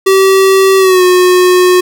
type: tone with pitch glide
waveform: square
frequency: 384.8 to 363.2 Hz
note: G4 to F#4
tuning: -32 to -32 cents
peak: -5 dBFS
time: 0.06-1.81 s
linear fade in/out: 10 ms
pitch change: -100 cents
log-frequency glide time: 0.78-1.03 s
effects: none